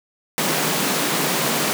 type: high-pass noise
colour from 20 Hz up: pink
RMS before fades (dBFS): -21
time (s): 0.38-1.73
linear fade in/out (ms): 0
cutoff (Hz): 140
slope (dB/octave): 96
effects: none